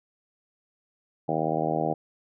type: harmonic tone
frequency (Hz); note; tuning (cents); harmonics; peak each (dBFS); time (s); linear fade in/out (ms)
79; D#2; +27; 2 / 3 / 4 / 5 / 6 / 7 / 8 / 9 / 10; -32 / -35 / -32 / -35 / -33 / -33 / -32 / -31 / -32; 1.28-1.94; 10
effects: none